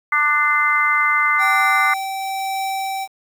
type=harmonic tone; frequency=296 Hz; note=D4; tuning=14 cents sharp; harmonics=3 / 4 / 5 / 6 / 7; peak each=-29 / -18 / -22 / -29 / -17 dBFS; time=0.12-1.94 s; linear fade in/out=5 ms
type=tone with tremolo; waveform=square; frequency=774 Hz; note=G5; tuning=22 cents flat; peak=-21 dBFS; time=1.38-3.08 s; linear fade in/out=50 ms; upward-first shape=triangle; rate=1 Hz; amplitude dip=30%
effects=8-bit